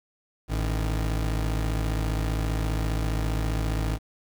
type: tone pair together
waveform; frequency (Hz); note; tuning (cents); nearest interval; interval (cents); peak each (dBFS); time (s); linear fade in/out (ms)
30% pulse; 55 / 155.56; A1 / D#3; 0 / 0; octave + tritone; 1800; -22 / -31; 0.48-3.99; 50
effects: 9-bit